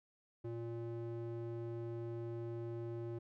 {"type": "tone with band-pass filter", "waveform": "square", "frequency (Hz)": 116.54, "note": "A#2", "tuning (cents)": 0, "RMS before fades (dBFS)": -43, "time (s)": [0.44, 3.19], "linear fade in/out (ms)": 10, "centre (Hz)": 290, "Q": 1.7, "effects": []}